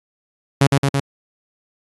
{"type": "tone with echo", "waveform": "sawtooth", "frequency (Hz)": 138.59, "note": "C#3", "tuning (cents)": 0, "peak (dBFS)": -6, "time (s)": [0.61, 0.67], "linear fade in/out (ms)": 5, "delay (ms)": 110, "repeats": 3, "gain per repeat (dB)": -2, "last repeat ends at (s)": 1, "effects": ["AAC 32 kbps"]}